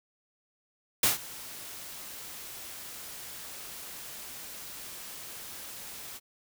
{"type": "noise with ADSR envelope", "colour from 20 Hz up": "white", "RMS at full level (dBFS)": -22, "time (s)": [1.03, 6.2], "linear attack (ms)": 4, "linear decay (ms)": 140, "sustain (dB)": -21, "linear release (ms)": 37, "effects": []}